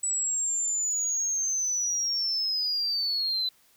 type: linear sweep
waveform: sine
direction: down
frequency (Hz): 7902 to 4000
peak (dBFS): -24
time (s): 0.03-3.49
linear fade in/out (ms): 5
effects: tanh soft clip ceiling -21 dBFS + white hiss -62 dBFS RMS until 3.76 s